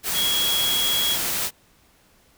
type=tone in noise; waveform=sine; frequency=3322 Hz; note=G#7; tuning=in tune; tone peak=-21 dBFS; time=0.13-1.18 s; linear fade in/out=50 ms; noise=white; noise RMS=-25 dBFS; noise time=0.03-1.51 s; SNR=+1 dB; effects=pink hiss -58 dBFS RMS until 2.37 s